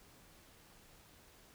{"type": "silence", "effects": ["pink hiss -62 dBFS RMS until 1.54 s"]}